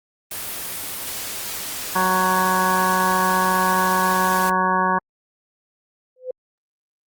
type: noise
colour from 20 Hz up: white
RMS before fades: -29 dBFS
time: 0.31-4.5 s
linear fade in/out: 5 ms
type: harmonic tone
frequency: 185.5 Hz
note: F#3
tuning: 5 cents sharp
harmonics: 1 / 2 / 3 / 4 / 5 / 6 / 8 / 9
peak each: -26 / -29 / -30 / -28 / -21 / -21 / -28 / -27 dBFS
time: 1.95-4.99 s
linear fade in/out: 10 ms
type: tone with exponential growth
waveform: sine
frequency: 509 Hz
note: C5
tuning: 48 cents flat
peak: -21 dBFS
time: 6.16-6.31 s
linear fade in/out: 5 ms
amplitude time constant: 32 ms
effects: Opus 24 kbps